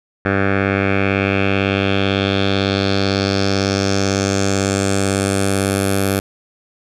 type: tone with low-pass filter sweep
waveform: 10% pulse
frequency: 98 Hz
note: G2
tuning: in tune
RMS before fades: -17 dBFS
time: 0.25-6.2 s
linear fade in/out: 5 ms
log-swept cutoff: 1800 to 12000 Hz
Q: 3.2
effects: none